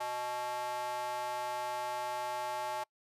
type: tone with high-pass filter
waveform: square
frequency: 123.7 Hz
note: B2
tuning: 3 cents sharp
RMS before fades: -37 dBFS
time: 0-2.84 s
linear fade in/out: 10 ms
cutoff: 770 Hz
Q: 6.7
effects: noise-tail reverb RT60 0.1 s tail -26 dB re dry + resampled to 32000 Hz